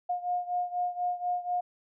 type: beating tone pair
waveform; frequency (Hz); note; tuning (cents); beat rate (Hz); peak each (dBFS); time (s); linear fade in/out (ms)
sine; 713 / 717.1; F5 / F5; +36 / +46; 4.1; -30 / -33; 0.09-1.61; 10
effects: none